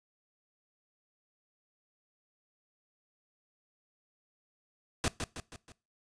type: noise with echo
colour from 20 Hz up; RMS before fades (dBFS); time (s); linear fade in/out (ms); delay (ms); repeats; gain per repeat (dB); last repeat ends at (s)
pink; -29; 5.04-5.08; 0; 160; 4; -6; 5.72
effects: noise-tail reverb RT60 0.3 s tail -21 dB re dry + resampled to 22050 Hz